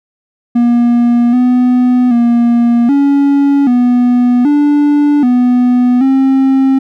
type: tone with pitch steps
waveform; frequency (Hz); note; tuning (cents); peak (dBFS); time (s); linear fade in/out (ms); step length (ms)
triangle; 238.7 / 249 / 236.7 / 281.2 / 245.3 / 291.9 / 247.2 / 267.2; A#3 / B3 / A#3 / C#4 / B3 / D4 / B3 / C4; +41 / +14 / +27 / +25 / -12 / -10 / +2 / +36; -4; 0.55-6.79; 10; 780
effects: none